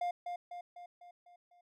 triangle tone with echo, 705 Hz, F5, 16 cents sharp, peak -30 dBFS, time 0.01-0.11 s, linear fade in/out 5 ms, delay 250 ms, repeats 6, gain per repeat -5 dB, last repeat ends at 1.61 s, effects none

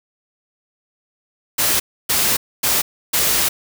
white noise bursts at uneven times, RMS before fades -17 dBFS, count 4, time 1.58-1.8 / 2.09-2.37 / 2.63-2.82 / 3.13-3.49 s, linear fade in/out 10 ms, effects none

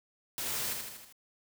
white noise with echo, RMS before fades -36 dBFS, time 0.38-0.73 s, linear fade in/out 0 ms, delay 79 ms, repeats 5, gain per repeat -4 dB, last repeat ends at 1.125 s, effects none

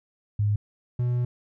sine / triangle tone pair in turn, 103.83 / 122.52 Hz, G#2 / B2, 0 / -13 cents, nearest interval minor third, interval 287 cents, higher second, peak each -20 dBFS, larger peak neither, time 0.39-0.56 / 0.99-1.25 s, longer second, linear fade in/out 5 ms, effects none

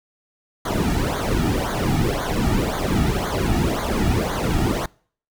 brown noise with flanger, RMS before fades -21 dBFS, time 0.65-4.86 s, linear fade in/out 5 ms, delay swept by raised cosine 0.37 to 1.97 ms, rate 1.9 Hz, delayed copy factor -0.85, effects noise-tail reverb RT60 0.5 s tail -25 dB re dry

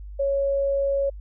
sine tone, 554.4 Hz, C#5, in tune, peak -20 dBFS, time 0.19-1.1 s, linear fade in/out 10 ms, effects added 50 Hz sine -35 dBFS peak until 1.2 s

